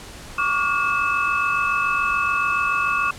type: tone cluster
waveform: sine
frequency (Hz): 1123 / 1170 / 1423 / 2604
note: C#6 / D6 / F6 / E7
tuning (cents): +22 / -7 / +32 / -22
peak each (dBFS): -24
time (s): 0.38-3.11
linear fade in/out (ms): 5
effects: pink hiss -39 dBFS RMS until 3.18 s + low-pass 10000 Hz 12 dB/octave